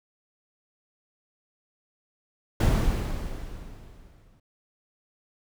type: noise with exponential decay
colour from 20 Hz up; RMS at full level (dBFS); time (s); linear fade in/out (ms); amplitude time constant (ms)
brown; -18; 2.6-4.4; 5; 390
effects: none